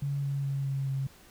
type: tone with pitch steps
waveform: sine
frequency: 140.9 / 139.44 / 138 / 136.57 / 135.16 Hz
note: C#3 / C#3 / C#3 / C#3 / C#3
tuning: +29 / +11 / -7 / -25 / -43 cents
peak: -28 dBFS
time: 0.02-1.07 s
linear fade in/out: 5 ms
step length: 210 ms
effects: pink hiss -56 dBFS RMS until 1.3 s